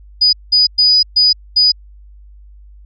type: tone bursts at uneven times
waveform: sine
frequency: 4949 Hz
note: D#8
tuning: 10 cents flat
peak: -7 dBFS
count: 5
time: 0.21-0.33 / 0.52-0.67 / 0.78-1.03 / 1.16-1.33 / 1.56-1.72 s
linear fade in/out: 10 ms
effects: added 50 Hz sine -37 dBFS peak until 2.85 s